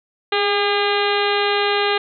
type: harmonic tone with a mistuned harmonic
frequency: 405 Hz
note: G#4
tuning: 43 cents flat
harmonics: 1 / 2 / 3 / 4 / 5 / 6 / 7 / 8 / 9 / 10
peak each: -20 / -23 / -25 / -26 / -27 / -28 / -28 / -29 / -30 / -30 dBFS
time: 0.32-1.98 s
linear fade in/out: 5 ms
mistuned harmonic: 1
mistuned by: +26 cents
effects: none